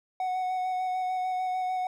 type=tone with vibrato; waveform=triangle; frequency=740 Hz; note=F#5; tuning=in tune; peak=-25 dBFS; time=0.2-1.87 s; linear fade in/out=2 ms; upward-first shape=square; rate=6.7 Hz; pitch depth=12 cents each way; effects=none